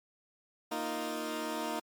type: chord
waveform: 15% pulse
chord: Bb suspended fourth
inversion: none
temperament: equal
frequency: 233.1 / 311.1 / 349.2 Hz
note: Bb3 / Eb4 / F4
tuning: 0 / 0 / 0 cents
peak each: -33 / -30 / -35 dBFS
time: 0.71-1.8 s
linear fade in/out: 10 ms
effects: MP3 96 kbps